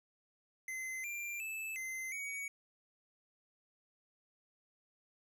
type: tone with pitch steps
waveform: square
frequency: 2056 / 2376 / 2624 / 2067 / 2249 Hz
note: C7 / D7 / E7 / C7 / C#7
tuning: -31 / +20 / -9 / -22 / +24 cents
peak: -40 dBFS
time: 0.68-2.48 s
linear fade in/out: 2 ms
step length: 360 ms
effects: none